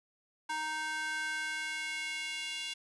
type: tone with high-pass filter sweep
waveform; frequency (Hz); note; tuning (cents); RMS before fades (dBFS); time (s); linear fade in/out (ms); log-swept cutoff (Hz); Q
square; 311.1; D#4; 0; -37; 0.49-2.74; 10; 1100 to 2900; 2.9
effects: resampled to 24000 Hz + 11-bit